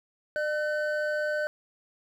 triangle tone pair together, 602 / 1517 Hz, D5 / F#6, +43 / +43 cents, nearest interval octave + major third, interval 1600 cents, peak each -26 / -29 dBFS, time 0.36-1.47 s, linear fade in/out 0 ms, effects none

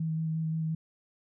sine tone with vibrato, 160 Hz, D#3, 49 cents sharp, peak -28 dBFS, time 0-0.75 s, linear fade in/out 5 ms, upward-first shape square, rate 5.7 Hz, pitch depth 11 cents each way, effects none

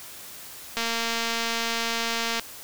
click train, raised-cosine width 0.2 ms, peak -10 dBFS, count 375, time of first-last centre 0.77-2.396 s, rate 230 Hz, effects white hiss -42 dBFS RMS until 2.63 s

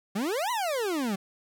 40% pulse exponential two-way sweep, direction up then down, 185 to 1025 to 185 Hz, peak -26 dBFS, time 0.15-1.16 s, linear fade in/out 10 ms, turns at 0.51 s, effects none

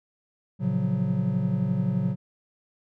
triangle chord, Gb major seventh, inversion first, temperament just, 115.62 / 138.75 / 173.43 / 185 Hz, Bb2 / Db3 / F3 / Gb3, -14 / +2 / -12 / 0 cents, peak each -28 / -26 / -29 / -24 dBFS, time 0.59-2.16 s, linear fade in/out 50 ms, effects none

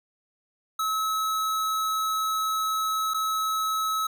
square tone with dropouts, 1292 Hz, E6, 35 cents flat, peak -25 dBFS, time 0.79-4.07 s, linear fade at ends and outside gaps 5 ms, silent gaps 3.137-3.143 s, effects none

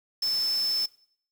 sine tone in noise, 5270 Hz, E8, 1 cent flat, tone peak -24 dBFS, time 0.22-0.86 s, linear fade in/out 5 ms, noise white, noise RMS -41 dBFS, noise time 0.22-0.86 s, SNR +14 dB, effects noise-tail reverb RT60 0.6 s tail -21 dB re dry

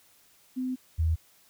sine tone pair in turn, 255.9 / 80.88 Hz, C4 / E2, -38 / -32 cents, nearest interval octave + minor sixth, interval 1994 cents, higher first, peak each -28 / -22 dBFS, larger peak second, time 0.56-0.76 / 0.98-1.16 s, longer first, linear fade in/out 20 ms, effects white hiss -61 dBFS RMS until 1.49 s

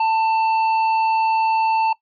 sine tone with tanh clipping, 890 Hz, A5, 20 cents sharp, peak -17 dBFS, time 0-1.93 s, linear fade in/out 5 ms, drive 9 dB, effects noise-tail reverb RT60 0.1 s tail -19 dB re dry + resampled to 11025 Hz

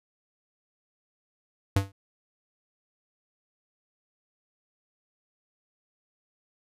square tone with exponential decay, 98 Hz, G2, in tune, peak -17 dBFS, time 1.76-1.92 s, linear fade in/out 5 ms, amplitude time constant 33 ms, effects resampled to 32000 Hz

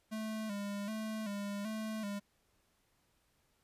square tone with vibrato, 210 Hz, G#3, 19 cents sharp, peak -38 dBFS, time 0.11-2.2 s, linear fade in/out 20 ms, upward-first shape square, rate 1.3 Hz, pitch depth 66 cents each way, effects pink hiss -75 dBFS RMS until 3.63 s + resampled to 32000 Hz

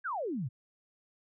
sine exponential sweep, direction down, 1688 to 110.7 Hz, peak -32 dBFS, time 0.04-0.49 s, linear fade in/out 20 ms, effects none

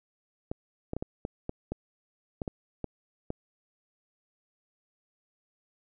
clicks, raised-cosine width 2 ms, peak -19 dBFS, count 11, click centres 0.515 / 0.934 / 0.966 / 1.025 / 1.251 / 1.494 / 1.72 / 2.418 / 2.478 / 2.843 / 3.304 s, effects none

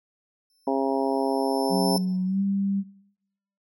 sawtooth tone with exponential growth, 5310 Hz, E8, 12 cents sharp, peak -23 dBFS, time 0.5-1.98 s, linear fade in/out 1 ms, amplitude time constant 320 ms
harmonic tone, 135.4 Hz, C#3, 40 cents flat, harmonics 2 / 3 / 4 / 5 / 6 / 7, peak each -26 / -28 / -29 / -30 / -31 / -31 dBFS, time 0.67-1.97 s, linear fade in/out 5 ms
sine tone with pitch glide, 185 to 197.14 Hz, F#3 to G3, 0 to +10 cents, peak -22 dBFS, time 1.69-2.84 s, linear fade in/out 50 ms, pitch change +110 cents, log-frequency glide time 2.25-2.4 s
effects noise-tail reverb RT60 0.8 s tail -19 dB re dry

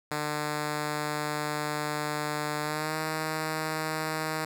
5% pulse tone with pitch glide, 150 to 157 Hz, D3 to D#3, +37 to +16 cents, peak -18 dBFS, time 0.11-4.45 s, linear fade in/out 5 ms, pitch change +79 cents, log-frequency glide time 2.61-2.97 s, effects none

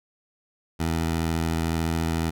15% pulse tone with vibrato, 81.9 Hz, E2, 11 cents flat, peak -17 dBFS, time 0.79-2.31 s, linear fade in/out 20 ms, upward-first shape triangle, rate 14 Hz, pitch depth 27 cents each way, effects none

